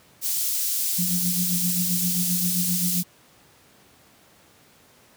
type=high-pass noise; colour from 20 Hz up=white; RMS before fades=-25 dBFS; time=0.21-3.04 s; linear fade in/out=50 ms; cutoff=5100 Hz; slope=12 dB/octave
type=tone with tremolo; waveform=sine; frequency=178.4 Hz; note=F3; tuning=37 cents sharp; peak=-22 dBFS; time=0.98-3.03 s; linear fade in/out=10 ms; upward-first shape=sine; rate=7.6 Hz; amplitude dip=70%
effects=pink hiss -55 dBFS RMS until 5.16 s + high-pass 100 Hz 12 dB/octave